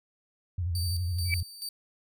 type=tone with vibrato; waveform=sine; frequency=87.31 Hz; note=F2; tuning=in tune; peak=-27 dBFS; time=0.58-1.43 s; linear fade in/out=5 ms; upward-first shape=square; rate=12 Hz; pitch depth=82 cents each way
type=tone with tremolo; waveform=sawtooth; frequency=4615 Hz; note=D8; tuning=31 cents flat; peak=-31 dBFS; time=0.75-1.69 s; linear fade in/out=2 ms; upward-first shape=square; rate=2.3 Hz; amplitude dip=70%
type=tone with exponential growth; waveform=sine; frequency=2303 Hz; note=D7; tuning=34 cents flat; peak=-21 dBFS; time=1.25-1.34 s; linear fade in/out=1 ms; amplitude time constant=19 ms
effects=none